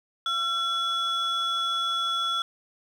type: tone pair together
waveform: sine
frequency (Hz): 1353 / 3392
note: E6 / G#7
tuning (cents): +45 / +36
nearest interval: octave + major third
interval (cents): 1591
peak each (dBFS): -25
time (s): 0.26-2.42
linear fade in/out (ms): 2
effects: tanh soft clip ceiling -21 dBFS + 9-bit